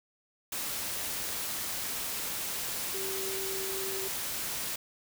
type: tone in noise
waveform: sine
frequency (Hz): 385.5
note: G4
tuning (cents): -29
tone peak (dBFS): -37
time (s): 2.94-4.08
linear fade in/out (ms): 5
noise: white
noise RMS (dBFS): -35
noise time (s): 0.52-4.76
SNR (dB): -5
effects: none